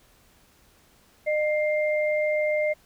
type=tone pair together; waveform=sine; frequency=608 / 2105 Hz; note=D#5 / C7; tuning=-40 / +10 cents; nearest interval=octave + minor seventh; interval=2150 cents; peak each=-22 / -29 dBFS; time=1.26-2.74 s; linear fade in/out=20 ms; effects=pink hiss -59 dBFS RMS until 2.85 s